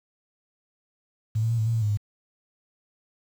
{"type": "tone with pitch steps", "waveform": "sine", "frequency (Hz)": [109.5, 113.3, 116.2, 109.7, 115.2, 113.3, 105.3, 103.7], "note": ["A2", "A#2", "A#2", "A2", "A#2", "A#2", "G#2", "G#2"], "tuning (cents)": [-8, -49, -5, -5, -20, -49, 24, -2], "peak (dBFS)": -21, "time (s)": [1.35, 1.974], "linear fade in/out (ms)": 10, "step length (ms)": 78, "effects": ["8-bit"]}